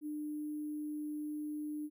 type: tone with sample-and-hold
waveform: sine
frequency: 300.2 Hz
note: D4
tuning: 38 cents sharp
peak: -37 dBFS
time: 0.01-1.9 s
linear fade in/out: 50 ms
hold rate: 11025 Hz
effects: none